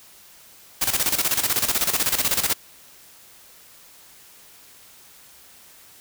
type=noise with tremolo; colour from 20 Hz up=white; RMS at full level=-20 dBFS; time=0.81-2.54 s; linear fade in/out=10 ms; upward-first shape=square; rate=16 Hz; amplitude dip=70%; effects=white hiss -49 dBFS RMS until 6 s